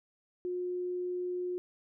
sine tone, 359.4 Hz, F4, 50 cents sharp, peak -32 dBFS, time 0.45-1.58 s, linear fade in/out 0 ms, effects none

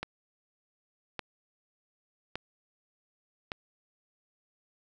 click train, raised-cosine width 0.3 ms, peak -18 dBFS, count 4, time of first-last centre 0.03-3.518 s, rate 0.86 Hz, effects none

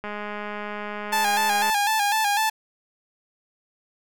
click train, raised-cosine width 0.5 ms, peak -18 dBFS, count 346, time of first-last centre 0.04-1.699 s, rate 208 Hz
sawtooth tone with vibrato, 845 Hz, G#5, 30 cents sharp, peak -16 dBFS, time 1.12-2.5 s, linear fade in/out 10 ms, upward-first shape square, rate 4 Hz, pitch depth 64 cents each way
effects none

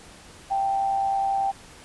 sine tone with amplitude modulation, 784 Hz, G5, in tune, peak -19 dBFS, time 0.5-1.52 s, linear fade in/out 20 ms, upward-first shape sine, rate 110 Hz, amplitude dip 45%, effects pink hiss -47 dBFS RMS until 1.84 s + resampled to 24000 Hz

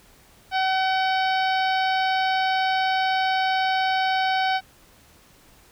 harmonic tone, 758 Hz, F#5, 42 cents sharp, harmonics 1 / 2 / 3 / 4 / 5 / 6 / 7, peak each -21 / -27 / -31 / -33 / -35 / -37 / -38 dBFS, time 0.51-4.61 s, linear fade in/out 50 ms, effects pink hiss -54 dBFS RMS until 5.71 s

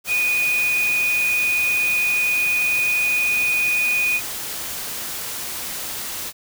sine tone in noise, 2472 Hz, D#7, 12 cents flat, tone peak -17 dBFS, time 0.07-4.21 s, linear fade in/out 50 ms, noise white, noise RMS -29 dBFS, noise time 0.04-6.33 s, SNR +9 dB, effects none

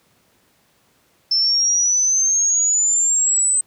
sine exponential sweep, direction up, 5300 to 8140 Hz, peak -14 dBFS, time 1.31-3.61 s, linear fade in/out 5 ms, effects pink hiss -59 dBFS RMS until 3.66 s + high-pass 100 Hz 12 dB/octave

